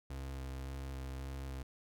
35% pulse tone with vibrato, 66.7 Hz, C2, 34 cents sharp, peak -39 dBFS, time 0.1-1.63 s, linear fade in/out 5 ms, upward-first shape square, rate 1.8 Hz, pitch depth 13 cents each way, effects none

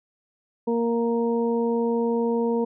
harmonic tone, 233.1 Hz, A#3, in tune, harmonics 1 / 2 / 3 / 4, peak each -24 / -23 / -39 / -32 dBFS, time 0.67-2.65 s, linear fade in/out 10 ms, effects none

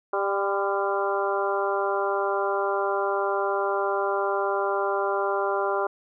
harmonic tone with a mistuned harmonic, 197.9 Hz, G3, 17 cents sharp, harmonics 2 / 3 / 4 / 5 / 6 / 7, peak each -27 / -29 / -30 / -31 / -32 / -32 dBFS, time 0.13-5.87 s, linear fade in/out 5 ms, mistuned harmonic 5, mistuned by +36 cents, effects none

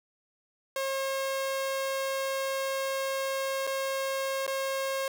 sawtooth tone with dropouts, 539 Hz, C#5, 49 cents flat, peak -25 dBFS, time 0.76-5.08 s, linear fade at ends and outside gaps 2 ms, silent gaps 3.669-3.673 / 4.466-4.477 s, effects none

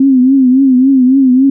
sine tone with vibrato, 261.9 Hz, C4, 2 cents sharp, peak -4 dBFS, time 0-1.5 s, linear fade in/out 5 ms, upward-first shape triangle, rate 3.6 Hz, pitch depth 100 cents each way, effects none

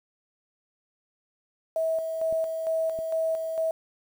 sine tone with tremolo, 647 Hz, E5, 32 cents flat, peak -23 dBFS, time 1.76-3.71 s, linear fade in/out 2 ms, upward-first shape square, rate 2.2 Hz, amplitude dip 45%
clicks, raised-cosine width 2 ms, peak -29 dBFS, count 2, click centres 2.326 / 2.989 s
effects 8-bit

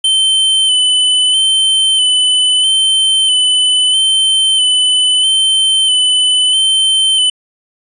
square tone with vibrato, 3053 Hz, G7, 46 cents flat, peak -9 dBFS, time 0.04-7.3 s, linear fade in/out 5 ms, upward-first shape square, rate 0.77 Hz, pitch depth 25 cents each way, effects resampled to 24000 Hz

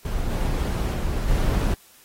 brown noise with level steps, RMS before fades -26 / -23 / -25 / -21 dBFS, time 0.05-1.74 s, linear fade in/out 2 ms, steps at 0.3 / 0.93 / 1.27 s, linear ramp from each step 20 ms, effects white hiss -53 dBFS RMS until 2.04 s + AAC 48 kbps

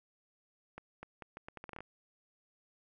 accelerating click train, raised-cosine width 0.5 ms, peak -30 dBFS, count 12, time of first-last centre 0.78-1.806 s, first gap 250 ms, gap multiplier 0.77, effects none

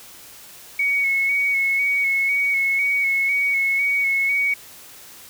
sine tone with vibrato, 2217 Hz, C#7, in tune, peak -17 dBFS, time 0.79-4.54 s, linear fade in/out 5 ms, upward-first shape square, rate 2 Hz, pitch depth 22 cents each way, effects white hiss -43 dBFS RMS until 5.29 s

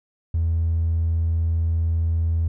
triangle tone, 82.41 Hz, E2, in tune, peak -15 dBFS, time 0.34-2.48 s, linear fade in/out 5 ms, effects tanh soft clip ceiling -15 dBFS

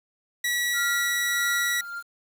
sawtooth tone, 1936 Hz, B6, 35 cents flat, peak -20 dBFS, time 0.44-1.81 s, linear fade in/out 5 ms
triangle tone with tremolo, 1396.9 Hz, F6, in tune, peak -25 dBFS, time 0.73-2.03 s, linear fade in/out 50 ms, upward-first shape sine, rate 1.6 Hz, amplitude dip 65%
effects 8-bit

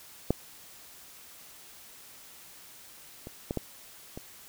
clicks, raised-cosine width 2 ms, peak -10 / -27 / -17 / -16 / -25 dBFS, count 5, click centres 0.306 / 3.271 / 3.509 / 3.573 / 4.175 s, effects white hiss -51 dBFS RMS until 4.48 s

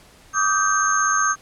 sine tone cluster, 1156 / 1252 / 1559 / 6410 Hz, D6 / D#6 / G6 / G8, -28 / +10 / -10 / +38 cents, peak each -22 dBFS, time 0.33-1.36 s, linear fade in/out 50 ms, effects pink hiss -50 dBFS RMS until 1.41 s + low-pass 11000 Hz 12 dB/octave

